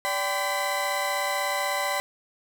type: tone cluster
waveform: 35% pulse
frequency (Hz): 579 / 780 / 1017 / 1998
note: D5 / G5 / C6 / B6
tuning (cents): -25 / -9 / -50 / +20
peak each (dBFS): -29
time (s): 0.05-2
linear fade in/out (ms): 0
effects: none